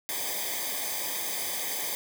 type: noise with comb filter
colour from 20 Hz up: white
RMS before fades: -32 dBFS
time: 0.09-1.95 s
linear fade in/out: 0 ms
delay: 0.72 ms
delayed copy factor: -0.95
effects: none